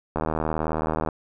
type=click train; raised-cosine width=1 ms; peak=-11 dBFS; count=74; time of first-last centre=0.16-1.088 s; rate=78.7 Hz; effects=none